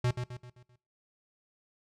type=tone with echo; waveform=square; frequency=123.47 Hz; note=B2; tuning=in tune; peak=-26 dBFS; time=0.04-0.11 s; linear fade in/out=5 ms; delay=130 ms; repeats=5; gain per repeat=-7 dB; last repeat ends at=0.76 s; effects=noise-tail reverb RT60 0.3 s tail -20 dB re dry + low-pass 7000 Hz 12 dB/octave